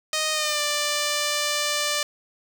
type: tone with pitch glide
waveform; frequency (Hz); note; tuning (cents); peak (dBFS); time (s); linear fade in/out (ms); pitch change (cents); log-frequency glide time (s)
5% pulse; 621 to 590.6; D#5 to D5; -3 to +10; -11; 0.13-2.03; 2; -87; 0.32-0.61
effects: none